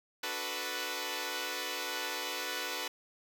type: chord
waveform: 5% pulse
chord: B minor seventh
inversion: first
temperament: equal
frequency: 293.7 / 370 / 440 / 493.9 Hz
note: D4 / F#4 / A4 / B4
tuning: 0 / 0 / 0 / 0 cents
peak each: -32 / -30 / -31 / -26 dBFS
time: 0.23-2.88 s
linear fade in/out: 5 ms
effects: none